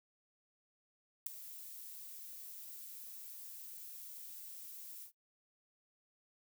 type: noise with ADSR envelope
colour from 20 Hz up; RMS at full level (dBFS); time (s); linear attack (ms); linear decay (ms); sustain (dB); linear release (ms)
violet; -32; 1.26-5.12; 7; 3; -18; 92
effects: noise-tail reverb RT60 0.1 s tail -19 dB re dry